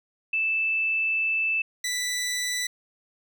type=tone pair in turn; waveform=sine / 15% pulse; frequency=2637 / 1977.7 Hz; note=E7 / B6; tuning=0 / +2 cents; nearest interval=perfect fourth; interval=498 cents; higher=first; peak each=-22 / -20 dBFS; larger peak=second; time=0.33-1.62 / 1.84-2.67 s; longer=first; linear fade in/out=5 ms; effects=none